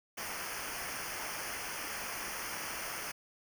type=noise with comb filter; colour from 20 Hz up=pink; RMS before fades=-40 dBFS; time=0.17-3.12 s; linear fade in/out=10 ms; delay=0.26 ms; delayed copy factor=-0.85; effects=none